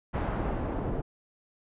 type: noise with low-pass filter sweep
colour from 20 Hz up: pink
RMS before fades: -31 dBFS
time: 0.13-1.02 s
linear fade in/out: 20 ms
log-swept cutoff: 1300 to 620 Hz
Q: 0.78
effects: resampled to 8000 Hz